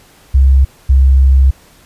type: tone pair in turn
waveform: sine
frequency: 66.9 / 66.63 Hz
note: C2 / C2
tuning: +39 / +32 cents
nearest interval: unison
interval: 7 cents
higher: first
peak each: -4 dBFS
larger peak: neither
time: 0.34-0.65 / 0.89-1.51 s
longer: second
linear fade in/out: 10 ms
effects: pink hiss -45 dBFS RMS until 1.85 s + resampled to 32000 Hz